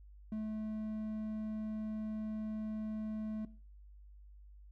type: tone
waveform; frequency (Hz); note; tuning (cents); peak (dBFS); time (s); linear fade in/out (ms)
triangle; 216.3; A3; -29; -34; 0.32-3.45; 2
effects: noise-tail reverb RT60 0.4 s tail -17 dB re dry + added 50 Hz sine -53 dBFS peak until 4.71 s